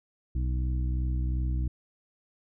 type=harmonic tone; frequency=62.8 Hz; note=B1; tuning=30 cents sharp; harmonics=1 / 2 / 3 / 4 / 5; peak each=-26 / -34 / -44 / -46 / -43 dBFS; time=0.35-1.68 s; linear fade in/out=5 ms; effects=none